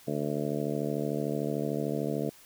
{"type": "harmonic tone", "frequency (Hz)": 73.42, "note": "D2", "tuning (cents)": 0, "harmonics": [2, 3, 4, 5, 6, 7, 8, 9], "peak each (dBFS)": [-35, -35, -35, -40, -35, -39, -40, -39], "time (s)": [0.07, 2.3], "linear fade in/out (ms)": 10, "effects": ["white hiss -55 dBFS RMS until 2.45 s"]}